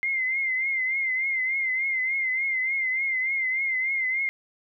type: tone with vibrato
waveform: sine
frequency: 2093 Hz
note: C7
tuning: in tune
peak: -23 dBFS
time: 0.03-4.29 s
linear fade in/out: 0 ms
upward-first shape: triangle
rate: 3.4 Hz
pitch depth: 72 cents each way
effects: none